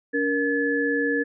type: tone cluster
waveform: sine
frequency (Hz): 284.3 / 468.6 / 1718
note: C#4 / A#4 / A6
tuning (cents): +44 / +9 / -42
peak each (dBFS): -25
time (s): 0.13-1.24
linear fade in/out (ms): 20
effects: none